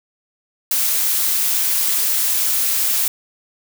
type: noise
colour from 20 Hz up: blue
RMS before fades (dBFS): -18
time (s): 0.71-3.08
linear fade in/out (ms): 2
effects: none